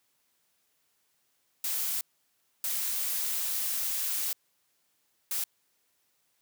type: noise bursts at uneven times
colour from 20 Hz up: blue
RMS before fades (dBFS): -31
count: 3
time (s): 1.64-2.01 / 2.64-4.33 / 5.31-5.44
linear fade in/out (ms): 2
effects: white hiss -73 dBFS RMS until 6.41 s + high-pass 80 Hz 12 dB/octave